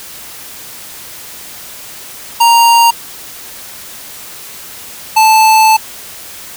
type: tone pair in turn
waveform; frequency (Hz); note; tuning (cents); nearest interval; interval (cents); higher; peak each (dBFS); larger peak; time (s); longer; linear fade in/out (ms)
square; 932.3 / 877.5; A#5 / A5; 0 / -5; minor second; 105; first; -5; neither; 2.4-2.91 / 5.16-5.77; second; 10
effects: white hiss -30 dBFS RMS until 6.56 s